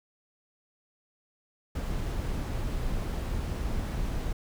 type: noise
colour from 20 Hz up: brown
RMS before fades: -31 dBFS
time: 1.75-4.33 s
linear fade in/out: 5 ms
effects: none